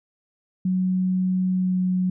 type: tone with pitch glide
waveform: sine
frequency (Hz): 185 to 183.62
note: F#3 to F#3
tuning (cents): 0 to -13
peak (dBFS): -19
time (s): 0.65-2.1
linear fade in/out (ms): 5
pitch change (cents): -13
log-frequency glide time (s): 1.51-1.8
effects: none